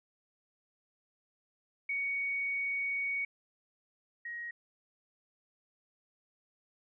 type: tone pair in turn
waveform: sine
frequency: 2236 / 1887.3 Hz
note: C#7 / A#6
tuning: +14 / +21 cents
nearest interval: minor third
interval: 293 cents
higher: first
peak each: -31 / -38 dBFS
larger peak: first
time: 1.89-3.25 / 4.25-4.51 s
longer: first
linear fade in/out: 5 ms
effects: none